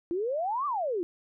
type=exponential two-way sweep; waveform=sine; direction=up then down; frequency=329.6 to 1204 to 329.6 Hz; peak=-27 dBFS; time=0.11-1.03 s; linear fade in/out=0 ms; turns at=0.66 s; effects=none